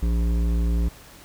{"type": "tone with hard clipping", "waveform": "sine", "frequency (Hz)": 57.4, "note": "A#1", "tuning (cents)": -26, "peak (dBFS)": -21, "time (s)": [0.02, 0.89], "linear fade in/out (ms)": 10, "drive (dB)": 12, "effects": ["pink hiss -47 dBFS RMS until 1.24 s"]}